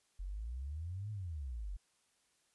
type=exponential two-way sweep; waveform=sine; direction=up then down; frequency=43.65 to 108.8 to 43.65 Hz; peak=-39 dBFS; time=0.19-1.77 s; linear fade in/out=10 ms; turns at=1.11 s; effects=white hiss -75 dBFS RMS until 2.54 s + resampled to 24000 Hz